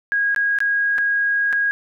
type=tone with dropouts; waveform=sine; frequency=1641 Hz; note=G#6; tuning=21 cents flat; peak=-16 dBFS; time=0.12-1.71 s; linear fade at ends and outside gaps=0 ms; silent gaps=0.347-0.362 / 0.587-0.604 / 0.981-0.985 / 1.527-1.531 s; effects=none